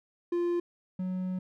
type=tone pair in turn; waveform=triangle; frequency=347.6 / 184.62 Hz; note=F4 / F#3; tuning=-8 / -4 cents; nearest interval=major seventh; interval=1096 cents; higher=first; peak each=-24 / -28 dBFS; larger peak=first; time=0.32-0.6 / 0.99-1.39 s; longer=second; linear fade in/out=5 ms; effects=none